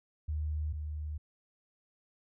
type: tone pair in turn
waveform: sine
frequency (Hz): 76.3 / 75.87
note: D#2 / D#2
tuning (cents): -33 / -43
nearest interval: unison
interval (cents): 10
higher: first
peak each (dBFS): -31 / -35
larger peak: first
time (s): 0.28-0.73 / 0.73-1.18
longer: neither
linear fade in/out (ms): 10
effects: none